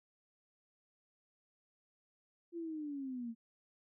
sine linear sweep, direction down, 345.9 to 223.8 Hz, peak -39 dBFS, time 2.52-3.35 s, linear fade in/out 50 ms, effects none

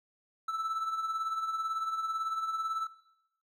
triangle tone with tremolo, 1318.5 Hz, E6, in tune, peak -27 dBFS, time 0.48-2.87 s, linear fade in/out 5 ms, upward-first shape triangle, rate 18 Hz, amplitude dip 65%, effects noise-tail reverb RT60 0.9 s tail -18 dB re dry

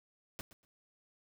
pink noise with echo, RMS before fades -43 dBFS, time 0.39-0.41 s, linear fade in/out 0 ms, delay 120 ms, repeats 2, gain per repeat -15 dB, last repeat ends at 0.65 s, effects none

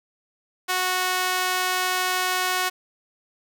sawtooth tone with high-pass filter, 367.8 Hz, F#4, 10 cents flat, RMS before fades -24 dBFS, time 0.68-2.7 s, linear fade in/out 20 ms, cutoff 1000 Hz, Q 0.82, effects none

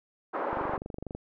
white band-pass noise, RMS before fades -32 dBFS, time 0.33-0.78 s, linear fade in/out 20 ms, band 310 to 1200 Hz, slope 24 dB/octave
click train, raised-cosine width 2 ms, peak -24 dBFS, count 16, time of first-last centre 0.53-1.15 s, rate 24.2 Hz
effects none

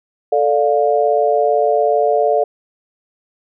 sine chord, D minor, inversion second, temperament just, 440.5 / 587.3 / 704.8 Hz, A4 / D5 / F5, +2 / 0 / +16 cents, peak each -16 dBFS, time 0.32-2.44 s, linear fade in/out 5 ms, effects none

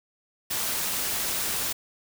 white noise with amplitude modulation, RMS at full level -27 dBFS, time 0.5-1.73 s, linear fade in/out 10 ms, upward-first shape sine, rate 284 Hz, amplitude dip 30%, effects none

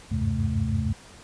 sine tone cluster, 77.4 / 94.7 / 100.9 / 130.1 / 217.4 Hz, D#2 / F#2 / G#2 / C3 / A3, -9 / +41 / -49 / -9 / -21 cents, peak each -29 dBFS, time 0.11-0.93 s, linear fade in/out 10 ms, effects pink hiss -48 dBFS RMS until 1.23 s + resampled to 22050 Hz

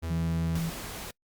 45% pulse tone, 82.41 Hz, E2, in tune, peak -31 dBFS, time 0.02-0.59 s, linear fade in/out 20 ms
sine tone with vibrato, 165 Hz, E3, 2 cents sharp, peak -28 dBFS, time 0.1-0.7 s, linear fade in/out 10 ms, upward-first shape sine, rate 20 Hz, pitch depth 19 cents each way
pink noise, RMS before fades -39 dBFS, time 0.55-1.11 s, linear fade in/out 5 ms
effects noise-tail reverb RT60 0.1 s tail -26 dB re dry + Opus 48 kbps

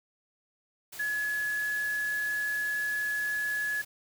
sine tone in noise, 1697 Hz, G#6, 37 cents sharp, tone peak -28 dBFS, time 0.99-3.82 s, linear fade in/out 10 ms, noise white, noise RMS -44 dBFS, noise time 0.92-3.85 s, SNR +13 dB, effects none

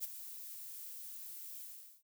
violet noise with ADSR envelope, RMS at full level -37 dBFS, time 0-2.03 s, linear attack 42 ms, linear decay 15 ms, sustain -11 dB, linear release 420 ms, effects noise-tail reverb RT60 0.1 s tail -25 dB re dry

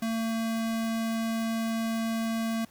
square tone, 225.9 Hz, A3, 46 cents sharp, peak -28 dBFS, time 0.02-2.65 s, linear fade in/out 5 ms, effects pink hiss -58 dBFS RMS until 2.7 s

